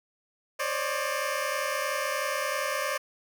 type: tone cluster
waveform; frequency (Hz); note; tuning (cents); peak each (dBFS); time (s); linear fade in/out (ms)
15% pulse; 530 / 573 / 603; C5 / D5 / D5; +22 / -43 / +46; -26; 0.59-2.98; 10
effects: none